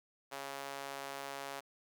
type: tone with high-pass filter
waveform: sawtooth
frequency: 138.59 Hz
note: C#3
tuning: in tune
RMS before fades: -44 dBFS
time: 0.31-1.61 s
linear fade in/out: 20 ms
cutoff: 660 Hz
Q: 1.1
effects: none